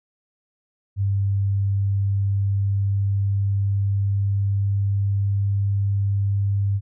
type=tone with pitch glide; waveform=sine; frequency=99 to 99.75 Hz; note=G2 to G2; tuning=+18 to +31 cents; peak=-18 dBFS; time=0.96-6.81 s; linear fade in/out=50 ms; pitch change=+13 cents; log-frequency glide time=1.69-5.51 s; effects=none